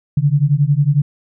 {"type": "beating tone pair", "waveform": "sine", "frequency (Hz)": [138.9, 149.9], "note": ["C#3", "D3"], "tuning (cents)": [4, 36], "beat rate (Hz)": 11, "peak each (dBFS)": [-14, -14], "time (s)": [0.17, 1.02], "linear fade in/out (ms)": 5, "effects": []}